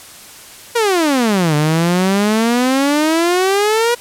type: exponential two-way sweep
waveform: sawtooth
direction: down then up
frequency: 485.4 to 146.83 to 485.4 Hz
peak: -8 dBFS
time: 0.75-3.95 s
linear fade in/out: 10 ms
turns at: 1.55 s
effects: white hiss -37 dBFS RMS until 4 s + low-pass 12000 Hz 12 dB/octave